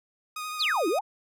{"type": "tone with vibrato", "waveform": "sawtooth", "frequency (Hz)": 1241, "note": "D#6", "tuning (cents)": -5, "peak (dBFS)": -29, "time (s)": [0.36, 0.99], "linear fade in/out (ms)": 5, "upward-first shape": "sine", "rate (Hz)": 12, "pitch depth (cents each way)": 18}
{"type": "exponential two-way sweep", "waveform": "sine", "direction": "down then up", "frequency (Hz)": [5230, 306.3, 929], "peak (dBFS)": -23, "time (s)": [0.59, 1.01], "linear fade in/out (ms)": 20, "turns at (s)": 0.88}
{"effects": []}